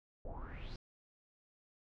brown noise with low-pass filter sweep, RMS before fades -45 dBFS, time 0.25-0.76 s, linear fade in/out 2 ms, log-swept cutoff 560 to 5100 Hz, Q 5.9, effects none

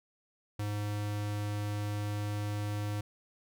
square tone, 103.83 Hz, G#2, in tune, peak -33 dBFS, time 0.59-3.01 s, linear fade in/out 5 ms, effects none

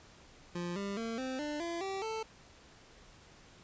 25% pulse tone with pitch steps, 174.61 / 199.42 / 227.8 / 260.1 / 297.1 / 339.3 / 387.5 / 442.5 Hz, F3 / G3 / A#3 / C4 / D4 / F4 / G4 / A4, 0 / +30 / -40 / -10 / +20 / -50 / -20 / +10 cents, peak -32 dBFS, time 0.55-2.23 s, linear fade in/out 5 ms, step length 210 ms, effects pink hiss -58 dBFS RMS until 3.63 s + resampled to 16000 Hz

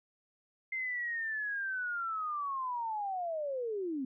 sine linear sweep, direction down, 2093 to 250.4 Hz, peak -33 dBFS, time 0.72-4.05 s, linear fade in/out 5 ms, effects none

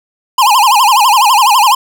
square tone with vibrato, 932.3 Hz, A#5, in tune, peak -6 dBFS, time 0.38-1.75 s, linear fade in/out 5 ms, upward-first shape sine, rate 12 Hz, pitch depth 240 cents each way, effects none

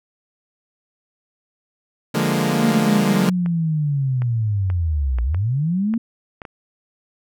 sawtooth chord, Bb dominant seventh, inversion first, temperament equal, 146.83 / 174.61 / 207.7 / 233.1 Hz, D3 / F3 / Ab3 / Bb3, 0 / 0 / 0 / 0 cents, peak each -19 dBFS, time 2.14-3.3 s, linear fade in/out 10 ms
sine linear two-way sweep, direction down then up, 235.4 to 57.4 to 235.4 Hz, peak -17 dBFS, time 2.52-5.98 s, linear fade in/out 5 ms, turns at 5.23 s
clicks, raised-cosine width 0.5 ms, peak -19 dBFS, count 8, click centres 3.461 / 4.22 / 4.701 / 5.186 / 5.346 / 5.939 / 6.418 / 6.452 s
effects none

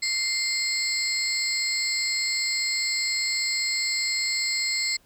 sine tone cluster, 2095 / 4215 / 4499 / 5170 / 7690 Hz, C7 / C8 / C#8 / E8 / B8, +2 / +12 / +25 / -34 / -47 cents, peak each -27 / -27 / -32 / -33 / -30 dBFS, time 0.02-4.97 s, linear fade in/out 10 ms, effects tanh soft clip ceiling -17 dBFS + pink hiss -61 dBFS RMS until 5.05 s

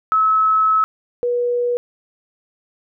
sine tone pair in turn, 1294 / 484.7 Hz, E6 / B4, -32 / -32 cents, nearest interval octave + perfect fourth, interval 1700 cents, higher first, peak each -12 / -16 dBFS, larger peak first, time 0.12-0.84 / 1.23-1.77 s, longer first, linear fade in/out 0 ms, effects none

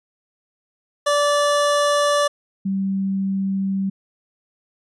25% pulse / sine tone pair in turn, 581 / 193.89 Hz, D5 / G3, -19 / -19 cents, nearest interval octave + perfect fifth, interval 1900 cents, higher first, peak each -12 / -19 dBFS, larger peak first, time 1.06-2.28 / 2.65-3.9 s, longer second, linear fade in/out 10 ms, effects resampled to 24000 Hz

